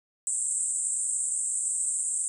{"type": "band-pass noise", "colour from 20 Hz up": "pink", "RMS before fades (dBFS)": -29, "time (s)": [0.27, 2.28], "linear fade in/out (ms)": 0, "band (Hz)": [7700, 8800], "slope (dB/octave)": 96, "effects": []}